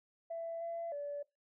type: tone with pitch steps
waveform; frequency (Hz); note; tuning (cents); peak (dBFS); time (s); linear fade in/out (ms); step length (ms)
sine; 666 / 674 / 577; E5 / E5 / D5; +18 / +38 / -31; -37; 0.3-1.23; 10; 310
effects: noise-tail reverb RT60 0.2 s tail -21 dB re dry + tanh soft clip ceiling -33 dBFS